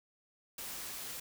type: noise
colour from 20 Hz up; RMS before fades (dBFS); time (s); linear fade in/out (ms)
white; -43; 0.58-1.2; 5
effects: none